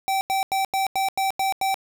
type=tone bursts; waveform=square; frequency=774 Hz; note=G5; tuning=22 cents flat; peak=-21 dBFS; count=8; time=0.08-1.743 s; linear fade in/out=0 ms; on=130 ms; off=89 ms; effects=none